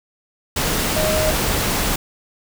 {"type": "tone in noise", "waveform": "sine", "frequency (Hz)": 622.3, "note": "D#5", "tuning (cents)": 0, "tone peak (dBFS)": -19, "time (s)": [0.96, 1.31], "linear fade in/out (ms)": 5, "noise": "pink", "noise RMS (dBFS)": -20, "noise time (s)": [0.56, 1.96], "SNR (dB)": -2, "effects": []}